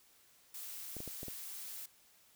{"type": "noise", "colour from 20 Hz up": "blue", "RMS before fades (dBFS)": -46, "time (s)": [0.54, 1.86], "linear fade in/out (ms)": 5}
{"type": "clicks", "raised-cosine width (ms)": 2, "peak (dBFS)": -32, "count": 5, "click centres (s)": [0.967, 1.004, 1.077, 1.231, 1.283]}
{"effects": ["white hiss -66 dBFS RMS until 2.35 s"]}